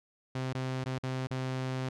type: tone with dropouts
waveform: sawtooth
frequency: 130 Hz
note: C3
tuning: 11 cents flat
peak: -28 dBFS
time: 0.35-1.89 s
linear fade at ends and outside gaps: 5 ms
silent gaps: 0.531-0.549 / 0.841-0.859 / 0.985-1.034 / 1.271-1.308 s
effects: low-pass 6000 Hz 12 dB/octave